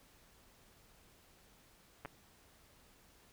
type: clicks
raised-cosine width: 0.5 ms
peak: -29 dBFS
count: 2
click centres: 2.05 / 2.057 s
effects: pink hiss -65 dBFS RMS until 3.32 s

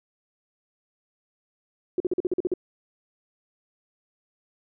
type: tone bursts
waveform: sine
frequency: 361.3 Hz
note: F#4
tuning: 41 cents flat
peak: -20 dBFS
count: 9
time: 1.98-2.538 s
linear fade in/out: 2 ms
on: 22 ms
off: 45 ms
effects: none

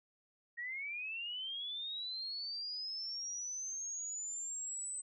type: linear sweep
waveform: sine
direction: up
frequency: 1868 to 8140 Hz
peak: -39 dBFS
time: 0.57-5.02 s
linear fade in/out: 20 ms
effects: none

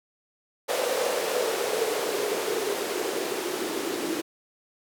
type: noise with band-pass filter sweep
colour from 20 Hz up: blue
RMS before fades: -28 dBFS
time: 0.68-4.22 s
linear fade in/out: 20 ms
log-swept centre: 520 to 330 Hz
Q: 5.6
effects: none

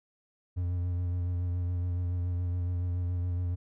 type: tone with vibrato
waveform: triangle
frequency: 88.6 Hz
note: F2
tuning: 25 cents sharp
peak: -26 dBFS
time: 0.56-3.56 s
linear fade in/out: 20 ms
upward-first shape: sine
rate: 7.1 Hz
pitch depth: 27 cents each way
effects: none

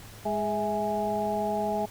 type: harmonic tone with a mistuned harmonic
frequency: 207.7 Hz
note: G#3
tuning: in tune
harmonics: 1 / 2 / 3 / 4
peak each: -33 / -33 / -30 / -30 dBFS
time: 0.25-1.86 s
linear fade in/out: 10 ms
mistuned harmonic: 3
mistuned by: +77 cents
effects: added 107 Hz sine -48 dBFS peak until 1.9 s + pink hiss -48 dBFS RMS until 1.9 s

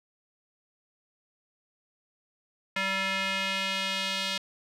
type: tone with band-pass filter sweep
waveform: square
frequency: 192.9 Hz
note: G3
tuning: 28 cents flat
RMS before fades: -30 dBFS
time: 2.76-4.38 s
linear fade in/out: 5 ms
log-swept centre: 2200 to 3600 Hz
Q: 1.8
effects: none

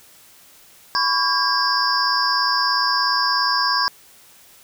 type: tone cluster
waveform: sine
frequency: 1000 / 1117 / 1614 / 4800 / 5330 Hz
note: B5 / C#6 / G#6 / D8 / E8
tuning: +21 / +13 / -50 / +37 / +18 cents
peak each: -23 dBFS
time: 0.95-3.88 s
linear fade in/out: 0 ms
effects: white hiss -49 dBFS RMS until 4.63 s

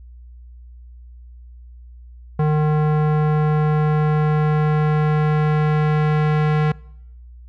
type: tone with low-pass filter sweep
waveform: square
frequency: 152.3 Hz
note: D#3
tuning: 37 cents flat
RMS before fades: -17 dBFS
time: 2.39-6.72 s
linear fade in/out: 5 ms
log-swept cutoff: 1100 to 2100 Hz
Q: 0.98
effects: noise-tail reverb RT60 0.8 s tail -24 dB re dry + added 60 Hz sine -38 dBFS peak until 7.48 s

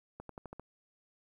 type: accelerating click train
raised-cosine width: 1 ms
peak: -30 dBFS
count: 6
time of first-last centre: 0.2-0.596 s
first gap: 93 ms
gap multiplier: 0.92
effects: 11-bit

